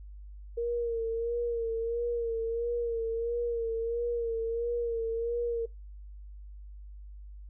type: tone with vibrato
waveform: sine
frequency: 464.7 Hz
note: A#4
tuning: 5 cents flat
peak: -28 dBFS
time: 0.57-5.66 s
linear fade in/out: 10 ms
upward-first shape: sine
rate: 1.5 Hz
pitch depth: 43 cents each way
effects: noise-tail reverb RT60 0.2 s tail -21 dB re dry + added 50 Hz sine -43 dBFS peak until 7.49 s